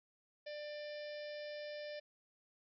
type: harmonic tone with a mistuned harmonic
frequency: 594 Hz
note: D5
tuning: 20 cents sharp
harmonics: 1 / 3 / 4 / 5 / 6 / 7 / 8 / 9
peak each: -44 / -54 / -57 / -61 / -60 / -62 / -58 / -61 dBFS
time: 0.46-2 s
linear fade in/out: 10 ms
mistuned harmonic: 8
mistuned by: +38 cents
effects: none